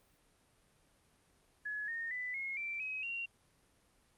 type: tone with pitch steps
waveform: sine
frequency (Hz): 1696 / 1838.8 / 1993.7 / 2162 / 2344 / 2541 / 2755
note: G#6 / A#6 / B6 / C#7 / D7 / D#7 / F7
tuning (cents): +36 / -24 / +16 / -44 / -4 / +36 / -24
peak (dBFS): -37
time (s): 1.65-3.26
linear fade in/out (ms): 10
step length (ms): 230
effects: pink hiss -70 dBFS RMS until 4.17 s + Opus 32 kbps